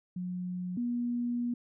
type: tone pair in turn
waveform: sine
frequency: 180.4 / 240.8 Hz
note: F#3 / B3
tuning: -44 / -44 cents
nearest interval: perfect fourth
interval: 500 cents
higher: second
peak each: -33 / -29 dBFS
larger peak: second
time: 0.16-0.77 / 0.77-1.54 s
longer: second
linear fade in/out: 5 ms
effects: none